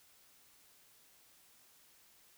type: silence
effects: white hiss -65 dBFS RMS until 2.37 s